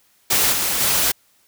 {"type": "noise with level steps", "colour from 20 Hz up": "white", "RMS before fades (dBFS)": [-17, -21, -18], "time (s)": [0.3, 1.12], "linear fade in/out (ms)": 10, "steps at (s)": [0.52, 0.8], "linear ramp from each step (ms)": 10, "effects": ["white hiss -59 dBFS RMS until 1.47 s"]}